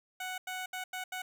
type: tone bursts at uneven times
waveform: 15% pulse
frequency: 741 Hz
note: F#5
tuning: 2 cents sharp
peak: -30 dBFS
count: 5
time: 0.2-0.38 / 0.47-0.66 / 0.73-0.84 / 0.93-1.04 / 1.12-1.22 s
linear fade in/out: 5 ms
effects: none

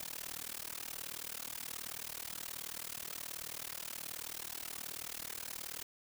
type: noise with amplitude modulation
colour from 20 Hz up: white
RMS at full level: -40 dBFS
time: 0-5.83 s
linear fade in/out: 5 ms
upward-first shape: sine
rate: 38.7 Hz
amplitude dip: 100%
effects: none

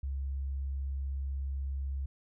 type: tone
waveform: sine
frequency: 68.1 Hz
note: C#2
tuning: 30 cents flat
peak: -32 dBFS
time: 0.03-2.06 s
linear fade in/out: 5 ms
effects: none

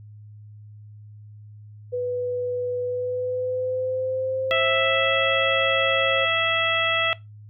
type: tone with pitch glide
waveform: sine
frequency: 494 to 538.7 Hz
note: B4 to C#5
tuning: 0 to -50 cents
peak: -23 dBFS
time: 1.92-6.26 s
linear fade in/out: 20 ms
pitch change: +150 cents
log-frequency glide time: 2.83-5.12 s
type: harmonic tone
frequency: 659.3 Hz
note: E5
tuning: in tune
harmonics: 1 / 2 / 3 / 4 / 5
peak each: -26 / -26 / -26 / -26 / -26 dBFS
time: 4.51-7.13 s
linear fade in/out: 0 ms
effects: noise-tail reverb RT60 0.2 s tail -20 dB re dry + added 105 Hz sine -41 dBFS peak until 7.49 s

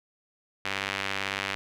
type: tone with band-pass filter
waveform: sawtooth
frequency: 98 Hz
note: G2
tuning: in tune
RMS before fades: -32 dBFS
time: 0.65-1.55 s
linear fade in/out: 0 ms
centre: 2400 Hz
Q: 1.4
effects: none

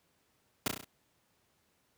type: noise with echo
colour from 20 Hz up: pink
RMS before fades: -30 dBFS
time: 0.66-0.68 s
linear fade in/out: 2 ms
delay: 33 ms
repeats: 5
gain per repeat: -4 dB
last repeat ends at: 0.845 s
effects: pink hiss -73 dBFS RMS until 1.97 s + high-pass 80 Hz 12 dB/octave

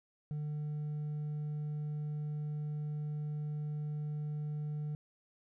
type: tone with hard clipping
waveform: sine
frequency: 150 Hz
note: D3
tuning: 37 cents sharp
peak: -36 dBFS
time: 0.31-4.95 s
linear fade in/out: 0 ms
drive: 2 dB
effects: none

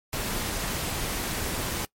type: noise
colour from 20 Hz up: pink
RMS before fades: -30 dBFS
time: 0.13-1.85 s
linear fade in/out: 0 ms
effects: noise-tail reverb RT60 0.1 s tail -22 dB re dry + MP3 64 kbps

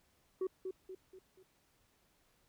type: tone with echo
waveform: sine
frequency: 375.4 Hz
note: F#4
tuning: 25 cents sharp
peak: -30 dBFS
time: 0.41-0.47 s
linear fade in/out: 5 ms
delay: 240 ms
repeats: 4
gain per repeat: -7 dB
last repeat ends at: 1.43 s
effects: tanh soft clip ceiling -32 dBFS + pink hiss -73 dBFS RMS until 2.48 s

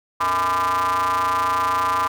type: ring-modulated tone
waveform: square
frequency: 90.5 Hz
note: F#2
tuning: 38 cents flat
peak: -16 dBFS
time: 0.2-2.08 s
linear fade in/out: 10 ms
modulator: 1100 Hz
effects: none

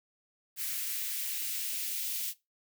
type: noise with high-pass filter sweep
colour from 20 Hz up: blue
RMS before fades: -35 dBFS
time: 0.56-2.34 s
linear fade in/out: 50 ms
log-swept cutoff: 1800 to 2700 Hz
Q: 1.5
effects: noise-tail reverb RT60 0.2 s tail -18 dB re dry

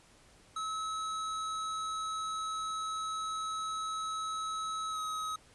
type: tone with pitch glide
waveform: square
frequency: 1291 to 1271.8 Hz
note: E6 to D#6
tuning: -37 to +38 cents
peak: -35 dBFS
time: 0.56-5.36 s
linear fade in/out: 5 ms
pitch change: -25 cents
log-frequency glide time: 4.9-4.99 s
effects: pink hiss -61 dBFS RMS until 5.54 s + resampled to 24000 Hz

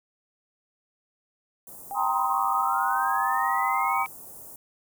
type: band-stop noise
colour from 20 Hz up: white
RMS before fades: -44 dBFS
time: 1.67-4.56 s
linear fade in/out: 2 ms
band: 960 to 8200 Hz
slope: 24 dB/octave
type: linear sweep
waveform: sine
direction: up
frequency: 784 to 2300 Hz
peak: -31 dBFS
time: 1.91-4.06 s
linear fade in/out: 0 ms
type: chord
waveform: sine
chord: C minor seventh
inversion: second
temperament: just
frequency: 784.9 / 941.9 / 1046.5 / 1255.8 Hz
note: G5 / Bb5 / C6 / Eb6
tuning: +2 / +18 / 0 / +16 cents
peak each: -28 dBFS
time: 1.94-4.07 s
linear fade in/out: 50 ms
effects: none

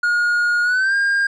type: tone with pitch glide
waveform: triangle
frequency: 1434 to 1609.6 Hz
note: F6 to G6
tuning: +45 to +45 cents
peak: -13 dBFS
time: 0.03-1.27 s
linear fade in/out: 5 ms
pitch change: +200 cents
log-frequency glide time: 0.63-0.95 s
effects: resampled to 22050 Hz

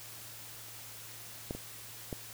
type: clicks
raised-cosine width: 2 ms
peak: -22 / -27 / -23 dBFS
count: 3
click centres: 1.509 / 1.55 / 2.128 s
effects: added 112 Hz sine -57 dBFS peak until 2.33 s + white hiss -48 dBFS RMS until 2.33 s

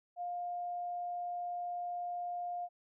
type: tone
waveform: sine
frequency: 706 Hz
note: F5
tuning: 19 cents sharp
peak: -36 dBFS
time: 0.16-2.69 s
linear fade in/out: 50 ms
effects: none

